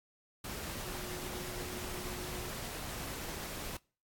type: tone in noise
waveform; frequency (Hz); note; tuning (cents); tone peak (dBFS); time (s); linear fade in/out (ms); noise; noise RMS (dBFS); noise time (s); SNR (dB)
sine; 361.9; F#4; -38; -47; 0.85-2.48; 5; pink; -42; 0.44-3.77; -8
effects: noise-tail reverb RT60 0.4 s tail -25 dB re dry + AAC 64 kbps